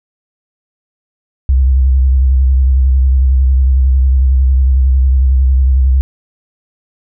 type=tone with vibrato; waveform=sine; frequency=65.41 Hz; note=C2; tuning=in tune; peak=-6 dBFS; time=1.49-6.01 s; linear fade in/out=0 ms; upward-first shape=square; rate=11 Hz; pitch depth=46 cents each way; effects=none